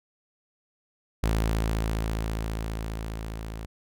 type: tone with level ramp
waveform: sawtooth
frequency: 54.8 Hz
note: A1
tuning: 6 cents flat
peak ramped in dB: -18 to -31 dBFS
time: 1.23-3.66 s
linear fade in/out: 5 ms
effects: none